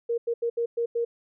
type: tone bursts at uneven times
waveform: sine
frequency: 468.4 Hz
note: A#4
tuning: 8 cents sharp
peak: -23 dBFS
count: 6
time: 0.09-0.18 / 0.27-0.34 / 0.42-0.5 / 0.57-0.66 / 0.77-0.86 / 0.95-1.05 s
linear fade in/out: 10 ms
effects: none